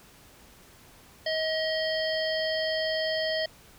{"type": "harmonic tone", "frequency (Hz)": 634, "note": "D#5", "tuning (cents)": 32, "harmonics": [1, 3, 5, 7, 8], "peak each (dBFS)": [-28, -33, -35, -36, -37], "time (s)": [1.26, 3.46], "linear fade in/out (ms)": 5, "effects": ["pink hiss -54 dBFS RMS until 3.78 s"]}